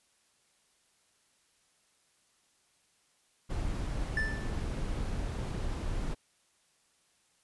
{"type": "noise", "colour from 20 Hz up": "brown", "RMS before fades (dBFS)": -34, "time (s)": [3.49, 6.15], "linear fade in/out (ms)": 20}
{"type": "tone with exponential decay", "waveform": "triangle", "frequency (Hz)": 1761, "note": "A6", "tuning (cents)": 1, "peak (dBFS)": -25, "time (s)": [4.17, 4.63], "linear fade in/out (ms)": 2, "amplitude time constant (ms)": 100}
{"effects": ["white hiss -70 dBFS RMS until 7.43 s", "resampled to 24000 Hz"]}